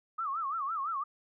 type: tone with vibrato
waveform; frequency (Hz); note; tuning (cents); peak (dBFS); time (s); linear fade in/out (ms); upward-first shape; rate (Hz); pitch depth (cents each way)
sine; 1208; D6; +48; -31; 0.18-1.04; 10; sine; 5.9; 200
effects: none